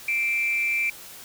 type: tone with amplitude modulation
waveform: sine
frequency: 2349 Hz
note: D7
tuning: in tune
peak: -18 dBFS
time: 0.08-0.9 s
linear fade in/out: 5 ms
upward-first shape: sine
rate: 236 Hz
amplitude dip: 60%
effects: tanh soft clip ceiling -15 dBFS + white hiss -43 dBFS RMS until 1.24 s